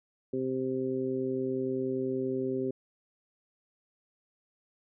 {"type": "harmonic tone", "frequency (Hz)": 130.5, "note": "C3", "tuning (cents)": -4, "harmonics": [1, 2, 3, 4], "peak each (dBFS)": [-41, -33, -31, -40], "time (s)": [0.33, 2.71], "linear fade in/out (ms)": 5, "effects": []}